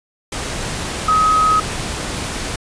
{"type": "tone in noise", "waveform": "sine", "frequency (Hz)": 1267, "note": "D#6", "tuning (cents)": 31, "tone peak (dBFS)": -11, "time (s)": [1.08, 1.6], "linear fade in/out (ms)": 5, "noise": "pink", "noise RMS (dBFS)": -24, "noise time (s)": [0.32, 2.56], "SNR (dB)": 10, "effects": ["resampled to 22050 Hz"]}